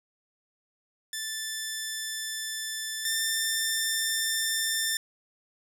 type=tone pair in turn; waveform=10% pulse; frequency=1760 / 1787.7 Hz; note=A6 / A6; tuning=0 / +27 cents; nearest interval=unison; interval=27 cents; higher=second; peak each=-23 / -17 dBFS; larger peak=second; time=1.13-3.05 / 3.05-4.97 s; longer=neither; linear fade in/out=2 ms; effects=none